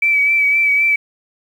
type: tone with vibrato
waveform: sine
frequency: 2302 Hz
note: D7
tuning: 35 cents flat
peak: -11 dBFS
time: 0.02-0.96 s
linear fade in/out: 5 ms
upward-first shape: sine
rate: 3.9 Hz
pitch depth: 30 cents each way
effects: 7-bit